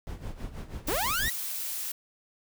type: noise with tremolo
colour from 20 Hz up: brown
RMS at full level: -35 dBFS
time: 0.07-1.28 s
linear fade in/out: 0 ms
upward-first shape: sine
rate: 6.2 Hz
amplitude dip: 75%
type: noise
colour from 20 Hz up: blue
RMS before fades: -34 dBFS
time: 0.87-1.92 s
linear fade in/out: 5 ms
type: linear sweep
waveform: sawtooth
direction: up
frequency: 261.6 to 1975.5 Hz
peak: -24 dBFS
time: 0.88-1.3 s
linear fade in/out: 5 ms
effects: none